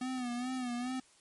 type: tone with vibrato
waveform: square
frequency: 249.3 Hz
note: B3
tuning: 16 cents sharp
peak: -35 dBFS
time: 0.01-1 s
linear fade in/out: 5 ms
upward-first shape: sine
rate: 2.4 Hz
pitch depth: 68 cents each way
effects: white hiss -64 dBFS RMS until 1.2 s + MP3 48 kbps